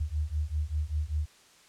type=beating tone pair; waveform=sine; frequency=73.42 / 78.52 Hz; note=D2 / D#2; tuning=0 / +16 cents; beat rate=5.1 Hz; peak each=-31 dBFS; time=0-1.26 s; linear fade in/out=10 ms; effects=white hiss -58 dBFS RMS until 1.68 s + low-pass 8000 Hz 12 dB/octave